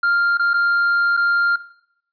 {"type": "tone with dropouts", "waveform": "triangle", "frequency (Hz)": 1396.9, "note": "F6", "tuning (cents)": 0, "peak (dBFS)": -13, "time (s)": [0.03, 1.56], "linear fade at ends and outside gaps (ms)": 5, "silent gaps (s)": [[0.373, 0.394], [0.534, 0.54], [1.168, 1.173]], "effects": ["noise-tail reverb RT60 0.7 s tail -17 dB re dry", "resampled to 11025 Hz"]}